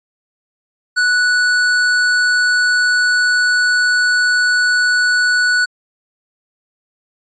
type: tone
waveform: square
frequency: 1477 Hz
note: F#6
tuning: 3 cents flat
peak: -12 dBFS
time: 0.96-5.66 s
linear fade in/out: 20 ms
effects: resampled to 16000 Hz